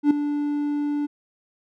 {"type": "tone with ADSR envelope", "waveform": "triangle", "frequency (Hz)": 292.1, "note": "D4", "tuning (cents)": -9, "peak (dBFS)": -9, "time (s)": [0.03, 1.07], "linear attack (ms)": 77, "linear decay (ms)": 4, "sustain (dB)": -11, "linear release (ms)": 20, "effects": []}